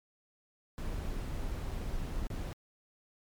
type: noise with dropouts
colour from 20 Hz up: brown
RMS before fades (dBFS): -36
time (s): 0.78-2.53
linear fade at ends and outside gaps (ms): 0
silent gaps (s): 1.712-1.716 / 2.269-2.302
effects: MP3 96 kbps